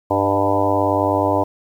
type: harmonic tone with a mistuned harmonic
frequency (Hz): 99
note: G2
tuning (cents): +18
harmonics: 1 / 3 / 4 / 5 / 6 / 7 / 8 / 9 / 10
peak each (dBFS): -25 / -22 / -26 / -24 / -21 / -25 / -26 / -23 / -24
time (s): 0.1-1.44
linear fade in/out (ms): 10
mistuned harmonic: 6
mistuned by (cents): +28
effects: 8-bit